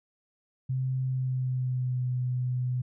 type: tone with pitch glide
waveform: sine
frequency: 130.2 to 125.69 Hz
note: C3 to B2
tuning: -8 to +31 cents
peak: -26 dBFS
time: 0.69-2.82 s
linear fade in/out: 10 ms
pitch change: -61 cents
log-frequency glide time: 1.04-2.06 s
effects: none